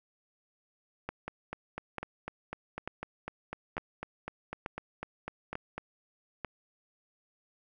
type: two click trains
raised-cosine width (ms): 0.5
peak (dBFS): -20 / -22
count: 7 / 19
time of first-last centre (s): 1.09-6.447 / 1.28-5.78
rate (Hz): 1.12 / 4
effects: none